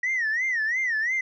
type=tone with vibrato; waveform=sine; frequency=1906 Hz; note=A#6; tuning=38 cents sharp; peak=-21 dBFS; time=0.03-1.21 s; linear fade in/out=5 ms; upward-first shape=sine; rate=2.9 Hz; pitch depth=170 cents each way; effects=tanh soft clip ceiling -20 dBFS